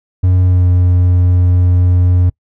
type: tone with pitch glide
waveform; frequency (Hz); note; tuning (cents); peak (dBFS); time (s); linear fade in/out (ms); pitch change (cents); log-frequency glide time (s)
triangle; 91.4 to 89.62; F#2 to F2; -21 to +45; -5; 0.23-2.3; 10; -34; 0.43-0.68
effects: noise-tail reverb RT60 0.1 s tail -25 dB re dry